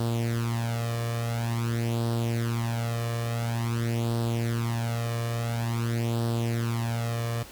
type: tone with flanger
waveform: sawtooth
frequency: 116.54 Hz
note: A#2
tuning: in tune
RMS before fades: -28 dBFS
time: 0-7.43 s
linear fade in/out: 5 ms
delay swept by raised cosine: 0.22 to 1.72 ms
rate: 0.48 Hz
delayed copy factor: +0.8
effects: pink hiss -46 dBFS RMS until 7.51 s